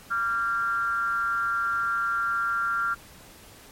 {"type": "tone with frequency modulation", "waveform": "sine", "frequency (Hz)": 1383, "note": "F6", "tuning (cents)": -17, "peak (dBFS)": -23, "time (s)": [0.1, 2.95], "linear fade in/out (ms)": 20, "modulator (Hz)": 216, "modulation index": 0.57, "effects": ["pink hiss -49 dBFS RMS until 3.71 s", "MP3 64 kbps"]}